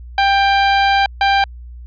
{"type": "tone bursts at uneven times", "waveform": "sawtooth", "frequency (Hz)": 791, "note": "G5", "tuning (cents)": 15, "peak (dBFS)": -7, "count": 2, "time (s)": [[0.18, 1.06], [1.21, 1.44]], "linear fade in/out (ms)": 2, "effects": ["added 60 Hz sine -31 dBFS peak until 1.86 s", "resampled to 11025 Hz"]}